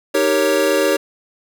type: chord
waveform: square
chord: Eb dominant seventh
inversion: none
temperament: equal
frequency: 311.1 / 392 / 466.2 / 554.4 Hz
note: Eb4 / G4 / Bb4 / Db5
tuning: 0 / 0 / 0 / 0 cents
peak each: -22 / -20 / -22 / -18 dBFS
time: 0.14-0.97 s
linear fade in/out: 10 ms
effects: none